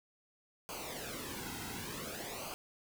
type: noise with flanger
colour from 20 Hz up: pink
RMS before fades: -43 dBFS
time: 0.69-2.54 s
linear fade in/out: 0 ms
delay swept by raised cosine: 0.54 to 1.74 ms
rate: 0.55 Hz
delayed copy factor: -0.75
effects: none